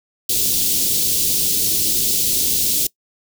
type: band-stop noise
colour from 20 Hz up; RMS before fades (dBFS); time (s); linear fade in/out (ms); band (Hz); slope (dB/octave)
white; -18; 0.29-2.87; 5; 430 to 3400; 24
effects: noise-tail reverb RT60 0.1 s tail -22 dB re dry